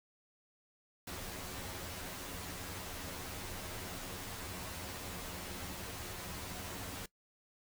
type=noise with comb filter; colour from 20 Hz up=pink; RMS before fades=-44 dBFS; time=1.07-7.06 s; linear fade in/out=5 ms; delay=11 ms; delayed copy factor=+0.7; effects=noise-tail reverb RT60 0.1 s tail -20 dB re dry